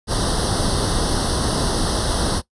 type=noise with comb filter; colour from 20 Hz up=pink; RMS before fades=-20 dBFS; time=0.07-2.42 s; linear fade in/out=50 ms; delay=0.21 ms; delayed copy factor=+1; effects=noise-tail reverb RT60 0.1 s tail -18 dB re dry + resampled to 24000 Hz